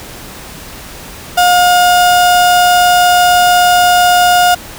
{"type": "tone", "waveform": "35% pulse", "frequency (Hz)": 714, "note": "F5", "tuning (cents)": 38, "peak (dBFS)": -4, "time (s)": [1.37, 4.55], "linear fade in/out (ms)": 10, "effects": ["pink hiss -30 dBFS RMS until 4.78 s"]}